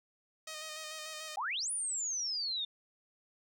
5% pulse tone with vibrato, 622.3 Hz, D#5, in tune, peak -30 dBFS, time 0.47-1.36 s, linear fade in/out 5 ms, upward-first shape square, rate 6.8 Hz, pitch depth 22 cents each way
sine exponential two-way sweep, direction up then down, 740 to 9956 to 3568 Hz, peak -33 dBFS, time 1.37-2.65 s, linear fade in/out 5 ms, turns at 1.71 s
effects none

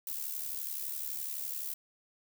violet noise with amplitude modulation, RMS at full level -35 dBFS, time 0.07-1.74 s, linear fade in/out 2 ms, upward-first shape sine, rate 71.8 Hz, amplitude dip 65%, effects none

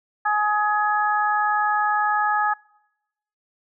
harmonic tone, 420.1 Hz, G#4, 20 cents sharp, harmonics 2 / 3 / 4, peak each -21 / -23 / -24 dBFS, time 0.25-2.54 s, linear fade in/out 10 ms, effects noise-tail reverb RT60 0.9 s tail -24 dB re dry

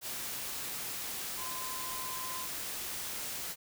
sine tone in noise, 1029 Hz, C6, 29 cents flat, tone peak -42 dBFS, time 1.36-2.48 s, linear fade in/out 50 ms, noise white, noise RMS -39 dBFS, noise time 0.01-3.56 s, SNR -6 dB, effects none

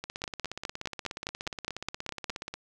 two click trains, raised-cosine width 0.2 ms, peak -14 / -19 dBFS, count 11 / 43, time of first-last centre 0.24-2.298 / 0.04-2.54 s, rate 4.86 / 16.8 Hz, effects none

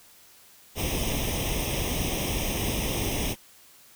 pink noise with comb filter, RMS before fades -28 dBFS, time 0.75-3.36 s, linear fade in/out 50 ms, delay 0.34 ms, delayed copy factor +0.85, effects white hiss -54 dBFS RMS until 3.95 s

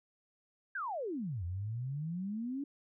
sine exponential two-way sweep, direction down then up, 1661.2 to 84 to 289.6 Hz, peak -35 dBFS, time 0.75-2.64 s, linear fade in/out 5 ms, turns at 1.44 s, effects none

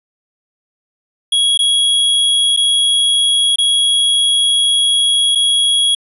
square tone with dropouts, 3322 Hz, G#7, in tune, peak -11 dBFS, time 1.32-5.95 s, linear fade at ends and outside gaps 5 ms, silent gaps 1.576-1.59 / 2.565-2.572 / 3.559-3.584 / 5.351-5.355 s, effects resampled to 32000 Hz

